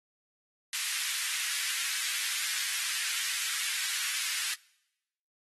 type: high-pass noise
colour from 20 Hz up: pink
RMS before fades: -33 dBFS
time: 0.73-4.54 s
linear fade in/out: 2 ms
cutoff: 1700 Hz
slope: 24 dB/octave
effects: noise-tail reverb RT60 0.9 s tail -24 dB re dry + AAC 32 kbps